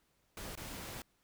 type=noise with dropouts; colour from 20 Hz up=pink; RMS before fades=-45 dBFS; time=0.37-1.02 s; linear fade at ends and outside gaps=2 ms; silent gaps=0.554-0.574 s; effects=pink hiss -75 dBFS RMS until 1.23 s